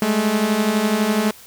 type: beating tone pair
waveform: sawtooth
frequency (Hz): 204.7 / 216.7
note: G#3 / A3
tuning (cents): -25 / -26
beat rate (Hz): 12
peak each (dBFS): -18 / -14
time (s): 0.02-1.31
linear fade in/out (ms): 2
effects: white hiss -44 dBFS RMS until 1.46 s